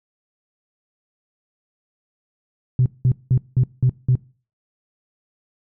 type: tone bursts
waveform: sine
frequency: 127 Hz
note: B2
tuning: 49 cents sharp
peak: -11 dBFS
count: 6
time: 2.79-4.154 s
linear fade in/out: 2 ms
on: 69 ms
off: 190 ms
effects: noise-tail reverb RT60 0.4 s tail -23 dB re dry + tanh soft clip ceiling -8 dBFS